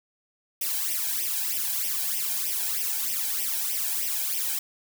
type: noise with flanger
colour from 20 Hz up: blue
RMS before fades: -28 dBFS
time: 0.61-4.59 s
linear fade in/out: 5 ms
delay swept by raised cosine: 0.35 to 1.29 ms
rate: 3.2 Hz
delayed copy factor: +1
effects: none